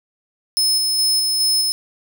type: tone with tremolo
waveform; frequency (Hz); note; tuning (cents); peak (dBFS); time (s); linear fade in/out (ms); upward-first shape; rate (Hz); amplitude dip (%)
sawtooth; 5200; E8; -24; -12; 0.57-1.72; 0; square; 2.4; 25
effects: none